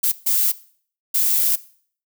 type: noise bursts at uneven times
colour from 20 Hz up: violet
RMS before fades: -18 dBFS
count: 3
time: 0.03-0.12 / 0.26-0.52 / 1.14-1.56 s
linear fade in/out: 10 ms
effects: noise-tail reverb RT60 0.5 s tail -18 dB re dry